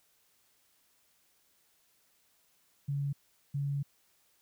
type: tone bursts at uneven times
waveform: sine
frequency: 141.2 Hz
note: C#3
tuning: 32 cents sharp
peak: -30 dBFS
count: 2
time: 2.88-3.13 / 3.54-3.83 s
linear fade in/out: 10 ms
effects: white hiss -70 dBFS RMS until 4.41 s